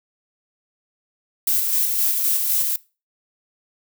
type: noise with tremolo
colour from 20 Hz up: violet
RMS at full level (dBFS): -19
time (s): 1.47-2.76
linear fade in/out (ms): 5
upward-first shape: square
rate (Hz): 3.9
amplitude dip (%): 30
effects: noise-tail reverb RT60 0.3 s tail -21 dB re dry